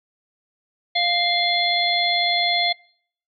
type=harmonic tone with a mistuned harmonic; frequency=698 Hz; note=F5; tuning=1 cent flat; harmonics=1 / 3 / 5 / 6; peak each=-23 / -23 / -23 / -23 dBFS; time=0.95-2.73 s; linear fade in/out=10 ms; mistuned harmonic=5; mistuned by=-31 cents; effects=noise-tail reverb RT60 0.6 s tail -25 dB re dry